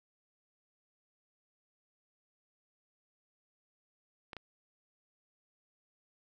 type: clicks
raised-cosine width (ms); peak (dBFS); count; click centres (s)
0.3; -27; 2; 4.332 / 4.367
effects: none